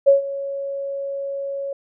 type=tone with ADSR envelope; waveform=sine; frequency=554.4 Hz; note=C#5; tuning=in tune; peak=-7 dBFS; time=0.06-1.73 s; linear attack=22 ms; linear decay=130 ms; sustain=-17 dB; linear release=3 ms; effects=none